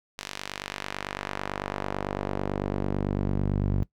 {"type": "tone with band-pass filter sweep", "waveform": "sawtooth", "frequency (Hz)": 49, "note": "G1", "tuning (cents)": 0, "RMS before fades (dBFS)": -30, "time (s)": [0.18, 3.83], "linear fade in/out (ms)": 0, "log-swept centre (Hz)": [4500, 130], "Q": 0.71, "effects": ["noise-tail reverb RT60 0.1 s tail -19 dB re dry"]}